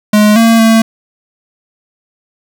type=tone with pitch steps; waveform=square; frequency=210.5 / 227.8 / 224.8 Hz; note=G#3 / A#3 / A3; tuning=+24 / -40 / +37 cents; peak=-5 dBFS; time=0.13-0.82 s; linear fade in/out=5 ms; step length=230 ms; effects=7-bit